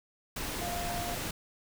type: tone in noise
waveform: sine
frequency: 698.5 Hz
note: F5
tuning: in tune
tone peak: -36 dBFS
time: 0.61-1.15 s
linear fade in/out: 5 ms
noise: pink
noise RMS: -36 dBFS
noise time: 0.36-1.31 s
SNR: -3 dB
effects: none